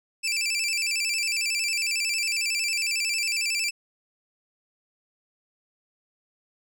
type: tone with vibrato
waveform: 20% pulse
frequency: 2489 Hz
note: D#7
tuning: in tune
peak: -19 dBFS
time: 0.23-3.71 s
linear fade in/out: 20 ms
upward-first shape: square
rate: 11 Hz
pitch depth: 96 cents each way
effects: none